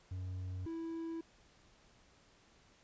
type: tone pair in turn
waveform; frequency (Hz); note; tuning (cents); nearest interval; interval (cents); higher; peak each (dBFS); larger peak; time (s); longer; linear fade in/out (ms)
triangle; 92.3 / 328.9; F#2 / E4; -4 / -4; octave + minor seventh; 2200; second; -37 / -37; neither; 0.11-0.66 / 0.66-1.21; neither; 5
effects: pink hiss -66 dBFS RMS until 2.83 s + resampled to 16000 Hz